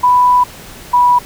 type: tone pair in turn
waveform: sine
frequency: 990 / 979.8 Hz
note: B5 / B5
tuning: +4 / -14 cents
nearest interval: unison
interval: 18 cents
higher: first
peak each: -6 dBFS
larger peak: neither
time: 0.03-0.44 / 0.93-1.19 s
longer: first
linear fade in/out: 10 ms
effects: pink hiss -34 dBFS RMS until 1.25 s